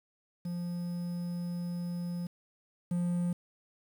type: tone pair in turn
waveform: triangle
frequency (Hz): 174.61 / 175.24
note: F3 / F3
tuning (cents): 0 / +6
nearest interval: unison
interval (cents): 6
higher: second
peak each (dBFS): -31 / -26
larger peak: second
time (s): 0.45-2.27 / 2.91-3.33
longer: first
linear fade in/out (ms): 5
effects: 9-bit